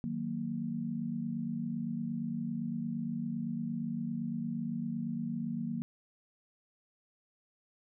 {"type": "chord", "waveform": "sine", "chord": "D# minor", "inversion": "none", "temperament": "equal", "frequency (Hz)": [155.56, 185, 233.1], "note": ["D#3", "F#3", "A#3"], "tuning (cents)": [0, 0, 0], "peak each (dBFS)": [-40, -39, -35], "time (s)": [0.04, 5.82], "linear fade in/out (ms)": 0, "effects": []}